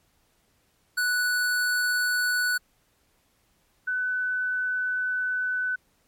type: tone pair in turn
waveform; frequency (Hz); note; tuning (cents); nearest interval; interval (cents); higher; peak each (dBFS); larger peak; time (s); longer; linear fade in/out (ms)
square / sine; 1480 / 1501.5; F#6 / F#6; 0 / +25; unison; 25; second; -23 / -24; first; 0.97-2.58 / 3.87-5.76; second; 10
effects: pink hiss -67 dBFS RMS until 6.07 s + MP3 64 kbps